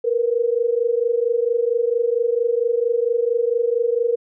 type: tone pair together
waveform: sine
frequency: 462.2 / 486.6 Hz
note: A#4 / B4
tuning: -15 / -26 cents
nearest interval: minor second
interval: 89 cents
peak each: -19 / -20 dBFS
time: 0.04-4.16 s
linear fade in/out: 10 ms
effects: none